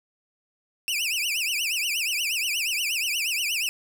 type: tone with vibrato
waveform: sawtooth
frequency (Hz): 2637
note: E7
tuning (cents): 0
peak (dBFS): -21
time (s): 0.88-3.69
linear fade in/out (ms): 0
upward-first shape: triangle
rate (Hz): 8.4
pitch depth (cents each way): 260
effects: none